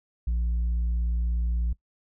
sine tone with tanh clipping, 58.27 Hz, A#1, in tune, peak -24 dBFS, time 0.27-1.73 s, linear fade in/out 5 ms, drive 3 dB, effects noise-tail reverb RT60 0.1 s tail -20 dB re dry

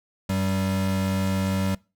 square tone pair together, 94.93 / 192.4 Hz, F#2 / G3, +45 / -32 cents, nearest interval octave, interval 1223 cents, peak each -27 / -25 dBFS, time 0.29-1.75 s, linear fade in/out 5 ms, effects noise-tail reverb RT60 0.3 s tail -24 dB re dry

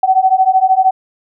sine beating tone pair, 750 / 763 Hz, F#5 / G5, +23 / -47 cents, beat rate 13 Hz, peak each -11 dBFS, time 0.03-0.91 s, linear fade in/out 5 ms, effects none

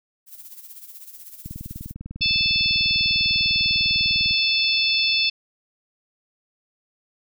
violet noise with tremolo, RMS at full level -39 dBFS, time 0.26-1.94 s, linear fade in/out 50 ms, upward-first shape sine, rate 16 Hz, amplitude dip 65%
click train, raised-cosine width 5 ms, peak -22 dBFS, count 58, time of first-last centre 1.46-4.31 s, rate 20 Hz
harmonic tone, 877 Hz, A5, 6 cents flat, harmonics 3 / 4 / 5 / 6, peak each -22 / -23 / -24 / -25 dBFS, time 2.21-5.3 s, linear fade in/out 10 ms
effects none

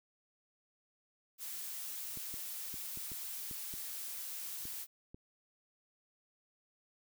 blue noise, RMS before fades -43 dBFS, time 1.38-4.87 s, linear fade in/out 50 ms
clicks, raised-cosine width 3 ms, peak -37 dBFS, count 9, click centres 2.173 / 2.341 / 2.742 / 2.974 / 3.118 / 3.512 / 3.739 / 4.654 / 5.145 s
effects none

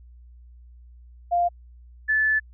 sine tone pair in turn, 698.5 / 1739.9 Hz, F5 / A6, 0 / -20 cents, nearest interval octave + major third, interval 1580 cents, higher second, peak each -18 dBFS, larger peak neither, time 1.31-1.49 / 2.08-2.4 s, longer second, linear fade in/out 20 ms, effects added 60 Hz sine -45 dBFS peak until 2.53 s

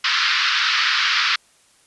pink band-pass noise, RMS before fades -19 dBFS, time 0.04-1.36 s, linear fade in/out 5 ms, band 1200 to 5100 Hz, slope 48 dB/octave, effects white hiss -56 dBFS RMS until 1.86 s + resampled to 24000 Hz

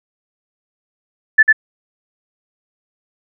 sine tone with echo, 1749 Hz, A6, 11 cents flat, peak -4 dBFS, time 1.38-1.43 s, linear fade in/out 10 ms, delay 98 ms, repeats 1, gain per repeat -2 dB, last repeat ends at 1.528 s, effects none

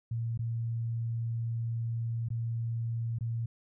sine tone with dropouts, 115.5 Hz, A#2, 16 cents flat, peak -30 dBFS, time 0.11-3.46 s, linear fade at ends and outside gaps 5 ms, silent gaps 0.376-0.391 / 2.287-2.303 / 3.187-3.208 s, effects none

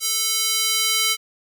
square tone with high-pass filter sweep, 440 Hz, A4, in tune, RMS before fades -21 dBFS, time 0-1.17 s, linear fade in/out 50 ms, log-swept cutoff 5100 to 2800 Hz, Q 0.98, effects none

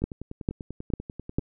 two click trains, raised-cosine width 3 ms, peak -23 / -11 dBFS, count 15 / 4, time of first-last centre 0.02-1.393 / 0.04-1.385 s, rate 10.2 / 2.23 Hz, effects none

